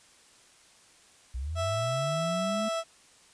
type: linear sweep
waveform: sine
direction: up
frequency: 58.7 to 219.6 Hz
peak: -31 dBFS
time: 1.34-2.69 s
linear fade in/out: 10 ms
type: tone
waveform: 30% pulse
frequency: 659.3 Hz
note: E5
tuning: in tune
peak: -26 dBFS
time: 1.55-2.84 s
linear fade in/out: 50 ms
effects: white hiss -58 dBFS RMS until 3.33 s + resampled to 22050 Hz